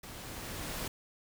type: noise with level ramp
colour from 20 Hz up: pink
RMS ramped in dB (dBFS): -47 to -37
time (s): 0.03-0.88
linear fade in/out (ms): 5
effects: none

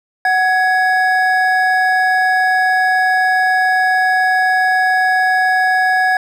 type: tone pair together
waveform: triangle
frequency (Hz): 744.8 / 1672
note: F#5 / G#6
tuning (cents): +11 / +11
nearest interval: octave + major second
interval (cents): 1400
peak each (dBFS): -12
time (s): 0.25-6.17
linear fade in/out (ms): 2
effects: none

